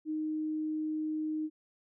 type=tone; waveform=sine; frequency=310 Hz; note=D#4; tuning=6 cents flat; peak=-31 dBFS; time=0.05-1.5 s; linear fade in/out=50 ms; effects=none